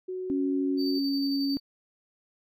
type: tone with pitch glide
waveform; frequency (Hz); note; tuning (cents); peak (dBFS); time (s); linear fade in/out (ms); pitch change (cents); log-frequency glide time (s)
sine; 370 to 367.7; F#4 to F#4; 0 to -11; -31; 0.08-0.99; 10; -11; 0.63-0.83
type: tone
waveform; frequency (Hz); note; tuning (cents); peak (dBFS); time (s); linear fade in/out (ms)
sine; 277.2; C#4; 0; -25; 0.3-1.57; 0
type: tone with tremolo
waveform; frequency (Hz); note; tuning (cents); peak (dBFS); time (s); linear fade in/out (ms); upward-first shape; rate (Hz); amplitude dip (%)
triangle; 4600; D8; -37; -31; 0.77-1.6; 50; square; 11; 30
effects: none